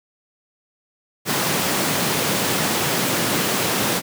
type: high-pass noise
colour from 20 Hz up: pink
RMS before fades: -21 dBFS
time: 1.25-4.02 s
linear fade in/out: 50 ms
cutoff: 130 Hz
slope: 24 dB/octave
effects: none